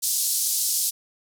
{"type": "band-pass noise", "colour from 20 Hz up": "white", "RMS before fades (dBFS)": -24, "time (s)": [0.02, 0.91], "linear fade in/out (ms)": 20, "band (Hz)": [4600, 13000], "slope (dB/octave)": 24, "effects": []}